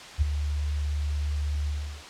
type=tone with ADSR envelope; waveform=sine; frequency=73.6 Hz; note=D2; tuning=4 cents sharp; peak=-16 dBFS; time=0.18-2.04 s; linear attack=38 ms; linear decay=14 ms; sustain=-9 dB; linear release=370 ms; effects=white hiss -42 dBFS RMS until 2.09 s + low-pass 5000 Hz 12 dB/octave